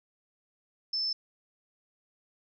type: tone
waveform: sine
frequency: 5274 Hz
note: E8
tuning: in tune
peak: -28 dBFS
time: 0.93-1.13 s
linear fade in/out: 5 ms
effects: none